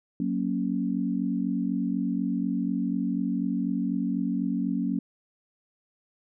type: chord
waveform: sine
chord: F# major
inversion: none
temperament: equal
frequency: 185 / 233.1 / 277.2 Hz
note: F#3 / A#3 / C#4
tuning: 0 / 0 / 0 cents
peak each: -29 dBFS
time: 0.2-4.99 s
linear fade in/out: 2 ms
effects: none